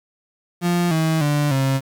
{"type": "tone with pitch steps", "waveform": "35% pulse", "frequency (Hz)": [174.61, 160.12, 146.83, 134.64], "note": ["F3", "D#3", "D3", "C3"], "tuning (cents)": [0, 50, 0, 50], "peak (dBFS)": -15, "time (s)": [0.61, 1.81], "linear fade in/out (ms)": 50, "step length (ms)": 300, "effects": ["8-bit"]}